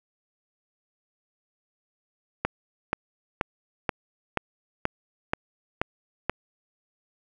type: click train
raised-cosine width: 0.5 ms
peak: -8 dBFS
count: 9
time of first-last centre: 2.45-6.296 s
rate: 2.08 Hz
effects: 8-bit